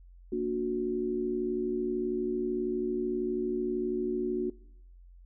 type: chord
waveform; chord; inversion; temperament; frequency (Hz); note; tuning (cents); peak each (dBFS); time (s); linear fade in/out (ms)
sine; Bb augmented; none; just; 233.1 / 291.4 / 364.2; Bb3 / D4 / F#4; 0 / -13 / -27; -35 / -35 / -30; 0.32-4.5; 5
effects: noise-tail reverb RT60 0.7 s tail -21 dB re dry + added 44 Hz sine -50 dBFS peak until 5.25 s